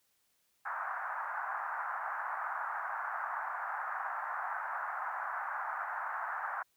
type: band-pass noise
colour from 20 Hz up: white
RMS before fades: -38 dBFS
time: 0.65-6.63 s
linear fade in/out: 10 ms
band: 730 to 1600 Hz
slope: 48 dB/octave
effects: white hiss -75 dBFS RMS until 6.76 s